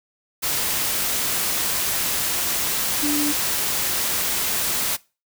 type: tone in noise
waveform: sine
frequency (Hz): 293.7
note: D4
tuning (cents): 0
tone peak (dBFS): -21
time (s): 3.02-3.33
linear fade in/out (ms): 20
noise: white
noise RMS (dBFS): -23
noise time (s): 0.42-4.97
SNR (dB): -1
effects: noise-tail reverb RT60 0.3 s tail -22 dB re dry